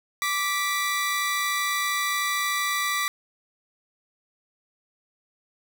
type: tone pair together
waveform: sawtooth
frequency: 1169 / 1966 Hz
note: D6 / B6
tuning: -8 / -8 cents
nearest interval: major sixth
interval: 900 cents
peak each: -23 dBFS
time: 0.22-3.08 s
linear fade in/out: 0 ms
effects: none